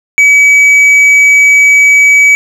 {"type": "tone with tanh clipping", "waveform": "triangle", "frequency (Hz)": 2280, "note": "C#7", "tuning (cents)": 48, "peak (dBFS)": -3, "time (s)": [0.18, 2.35], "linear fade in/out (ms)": 0, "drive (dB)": 9, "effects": []}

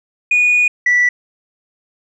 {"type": "tone pair in turn", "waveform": "sine", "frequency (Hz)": [2459, 1961.3], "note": ["D#7", "B6"], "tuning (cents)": [-21, -13], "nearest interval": "major third", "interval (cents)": 392, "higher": "first", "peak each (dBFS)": -8, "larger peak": "neither", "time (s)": [[0.31, 0.68], [0.86, 1.09]], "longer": "first", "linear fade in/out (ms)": 5, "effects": ["tanh soft clip ceiling -7 dBFS"]}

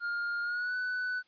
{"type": "tone with pitch glide", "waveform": "triangle", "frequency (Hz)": [1411, 1494], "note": ["F6", "F#6"], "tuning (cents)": [17, 16], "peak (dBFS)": -29, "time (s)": [0, 1.23], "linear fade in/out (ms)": 50, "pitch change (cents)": 99, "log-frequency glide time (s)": [0.42, 0.75], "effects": ["white hiss -69 dBFS RMS until 1.27 s", "resampled to 11025 Hz"]}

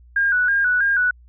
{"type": "tone with vibrato", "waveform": "sine", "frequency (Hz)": 1544, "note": "G6", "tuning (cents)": -27, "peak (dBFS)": -15, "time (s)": [0.16, 1.11], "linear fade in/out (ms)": 5, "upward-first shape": "square", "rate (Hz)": 3.1, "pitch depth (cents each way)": 76, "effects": ["added 60 Hz sine -45 dBFS peak until 1.28 s"]}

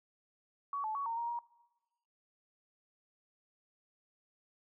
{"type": "tone with pitch steps", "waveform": "sine", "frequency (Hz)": [1126, 868, 1121, 918, 938, 947], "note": ["C#6", "A5", "C#6", "A#5", "A#5", "A#5"], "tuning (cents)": [27, -24, 19, -27, 11, 27], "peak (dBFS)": -34, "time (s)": [0.73, 1.39], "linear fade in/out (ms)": 2, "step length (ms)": 110, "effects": ["noise-tail reverb RT60 1.0 s tail -21 dB re dry"]}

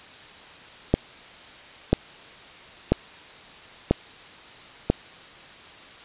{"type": "click train", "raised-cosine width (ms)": 2, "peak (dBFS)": -3, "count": 5, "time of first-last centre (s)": [0.94, 4.9], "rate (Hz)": 1.01, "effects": ["white hiss -45 dBFS RMS until 6.04 s", "resampled to 8000 Hz"]}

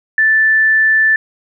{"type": "tone", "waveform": "sine", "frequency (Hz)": 1760, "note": "A6", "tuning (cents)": 0, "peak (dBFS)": -8, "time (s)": [0.18, 1.16], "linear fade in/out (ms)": 2, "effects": []}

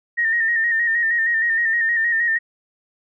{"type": "tone with vibrato", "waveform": "sine", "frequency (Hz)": 1842, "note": "A#6", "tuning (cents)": -21, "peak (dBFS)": -16, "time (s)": [0.17, 2.39], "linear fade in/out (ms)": 20, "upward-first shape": "square", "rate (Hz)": 6.4, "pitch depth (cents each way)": 39, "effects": []}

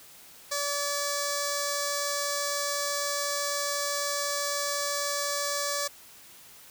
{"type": "tone with notch filter", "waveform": "5% pulse", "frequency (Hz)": 574, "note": "D5", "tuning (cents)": -40, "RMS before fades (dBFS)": -30, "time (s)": [0.51, 5.88], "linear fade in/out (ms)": 10, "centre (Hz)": 2800, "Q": 0.88, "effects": ["white hiss -51 dBFS RMS until 6.7 s"]}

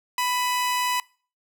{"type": "tone pair together", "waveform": "sawtooth", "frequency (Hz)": [992, 2532], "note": ["B5", "D#7"], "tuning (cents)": [7, 30], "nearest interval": "octave + major third", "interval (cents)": 1623, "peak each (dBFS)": [-19, -29], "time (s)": [0.18, 1], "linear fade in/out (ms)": 2, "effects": ["noise-tail reverb RT60 0.4 s tail -23 dB re dry"]}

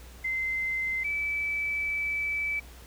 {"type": "tone pair in turn", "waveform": "sine", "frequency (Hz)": [2072, 2307], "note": ["C7", "D7"], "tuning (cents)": [-17, -31], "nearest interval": "major second", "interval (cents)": 186, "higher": "second", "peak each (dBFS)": -27, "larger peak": "neither", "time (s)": [[0.24, 1.04], [1.04, 2.6]], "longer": "second", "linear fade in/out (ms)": 10, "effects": ["added 60 Hz sine -47 dBFS peak until 2.86 s", "pink hiss -52 dBFS RMS until 2.86 s"]}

